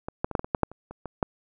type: clicks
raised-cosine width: 1 ms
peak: -18 / -10 / -19 / -8 / -14 / -20 / -8 / -6 / -28 / -26 / -20 / -9 dBFS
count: 12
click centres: 0.085 / 0.245 / 0.313 / 0.352 / 0.394 / 0.445 / 0.548 / 0.633 / 0.716 / 0.91 / 1.057 / 1.228 s
effects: none